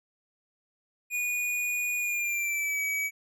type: tone with pitch glide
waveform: square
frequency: 2455 to 2277 Hz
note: D#7 to C#7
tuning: -24 to +46 cents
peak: -28 dBFS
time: 1.1-3.11 s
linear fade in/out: 50 ms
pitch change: -130 cents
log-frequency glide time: 1.98-2.81 s
effects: none